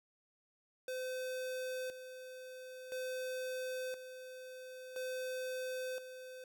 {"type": "tone with tremolo", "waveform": "square", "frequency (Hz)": 512, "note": "C5", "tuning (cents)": -38, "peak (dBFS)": -39, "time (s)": [0.88, 6.44], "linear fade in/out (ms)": 2, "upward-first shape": "square", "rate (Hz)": 0.49, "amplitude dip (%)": 65, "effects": []}